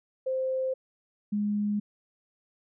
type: tone pair in turn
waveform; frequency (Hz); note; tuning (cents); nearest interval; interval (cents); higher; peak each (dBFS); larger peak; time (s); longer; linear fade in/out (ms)
sine; 522 / 207.2; C5 / G#3; -4 / -4; octave + major third; 1600; first; -26 / -25; second; 0.26-0.74 / 1.32-1.8; neither; 10
effects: none